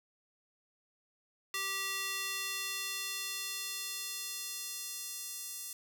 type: tone with high-pass filter sweep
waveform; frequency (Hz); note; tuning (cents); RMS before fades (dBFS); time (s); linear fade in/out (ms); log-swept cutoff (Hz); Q
square; 390; G4; -9; -39; 1.54-5.73; 2; 1800 to 7400; 0.83
effects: none